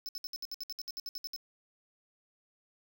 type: tone bursts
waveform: square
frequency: 5260 Hz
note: E8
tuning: 5 cents flat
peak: -37 dBFS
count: 15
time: 0.06-1.362 s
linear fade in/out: 0 ms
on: 28 ms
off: 63 ms
effects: none